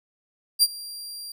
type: tone with ADSR envelope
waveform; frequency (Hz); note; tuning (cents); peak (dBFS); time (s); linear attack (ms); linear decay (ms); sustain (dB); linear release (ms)
sawtooth; 4750; D8; +19; -10; 0.59-1.32; 37; 41; -22; 4
effects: none